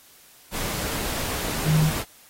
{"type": "tone in noise", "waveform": "sine", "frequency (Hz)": 155.56, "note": "D#3", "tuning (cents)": 0, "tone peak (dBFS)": -17, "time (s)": [1.64, 1.92], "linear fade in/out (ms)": 50, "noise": "pink", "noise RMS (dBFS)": -29, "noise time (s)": [0.51, 2.05], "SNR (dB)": 9, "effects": ["white hiss -52 dBFS RMS until 2.29 s", "AAC 48 kbps"]}